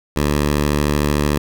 10% pulse tone, 73.42 Hz, D2, in tune, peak -7 dBFS, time 0.16-1.38 s, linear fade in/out 5 ms, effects none

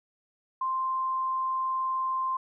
sine tone, 1046.5 Hz, C6, in tune, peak -26 dBFS, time 0.61-2.37 s, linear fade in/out 5 ms, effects none

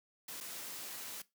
white noise with dropouts, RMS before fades -45 dBFS, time 0.28-1.22 s, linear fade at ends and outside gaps 5 ms, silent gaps 0.404-0.408 s, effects noise-tail reverb RT60 0.2 s tail -18 dB re dry + high-pass 150 Hz 12 dB/octave

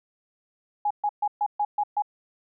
sine tone bursts, 830.6 Hz, G#5, in tune, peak -21 dBFS, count 7, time 0.85-2.022 s, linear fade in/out 5 ms, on 56 ms, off 130 ms, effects none

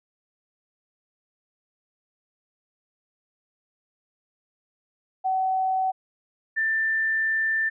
sine tone pair in turn, 756 / 1779.5 Hz, F#5 / A6, +37 / +19 cents, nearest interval octave + minor third, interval 1482 cents, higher second, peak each -21 dBFS, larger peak neither, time 5.24-5.92 / 6.56-7.7 s, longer second, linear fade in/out 20 ms, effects none

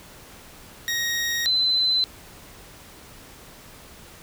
20% pulse / sine tone pair in turn, 1878 / 4043 Hz, A#6 / B7, +12 / +40 cents, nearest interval octave + minor second, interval 1328 cents, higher second, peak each -18 dBFS, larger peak neither, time 0.88-1.46 / 1.46-2.04 s, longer neither, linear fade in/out 0 ms, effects pink hiss -46 dBFS RMS until 4.22 s

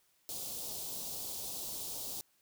white band-stop noise, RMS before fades -41 dBFS, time 0.29-2.21 s, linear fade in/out 0 ms, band 880 to 3500 Hz, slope 24 dB/octave, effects white hiss -72 dBFS RMS until 2.41 s

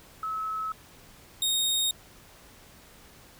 sine / sawtooth tone pair in turn, 1294 / 3718 Hz, E6 / A#7, -32 / -5 cents, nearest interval octave + tritone, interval 1827 cents, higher second, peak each -29 / -21 dBFS, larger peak second, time 0.23-0.72 / 1.42-1.91 s, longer neither, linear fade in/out 2 ms, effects pink hiss -53 dBFS RMS until 3.39 s

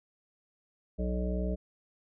harmonic tone, 61.5 Hz, B1, 7 cents flat, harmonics 1 / 3 / 5 / 7 / 9 / 10, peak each -31 / -34 / -42 / -40 / -44 / -40 dBFS, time 0.98-1.56 s, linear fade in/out 20 ms, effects none

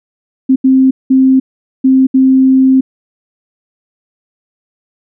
sine tone bursts at uneven times, 263.1 Hz, C4, 10 cents sharp, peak -4 dBFS, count 5, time 0.49-0.56 / 0.64-0.91 / 1.1-1.4 / 1.84-2.07 / 2.14-2.81 s, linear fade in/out 10 ms, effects none

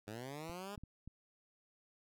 10% pulse linear sweep, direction up, 101.3 to 209.5 Hz, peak -36 dBFS, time 0.07-0.76 s, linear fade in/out 10 ms
clicks, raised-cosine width 5 ms, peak -37 dBFS, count 4, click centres 0.497 / 0.778 / 0.836 / 1.076 s
effects none

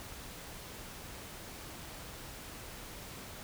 silence, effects pink hiss -47 dBFS RMS until 3.43 s

